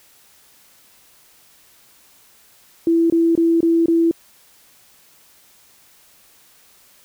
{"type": "tone bursts", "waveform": "sine", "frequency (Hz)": 332.7, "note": "E4", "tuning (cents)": 16, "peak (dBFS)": -12, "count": 5, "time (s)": [2.87, 4.112], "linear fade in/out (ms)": 2, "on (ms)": 230, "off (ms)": 23, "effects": ["white hiss -52 dBFS RMS until 7.04 s"]}